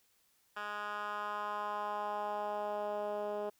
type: tone with band-pass filter sweep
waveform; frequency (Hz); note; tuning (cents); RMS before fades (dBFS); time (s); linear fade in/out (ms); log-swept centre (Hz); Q
10% pulse; 207.7; G#3; 0; -38; 0.56-3.5; 10; 1600 to 510; 2.2
effects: white hiss -72 dBFS RMS until 3.59 s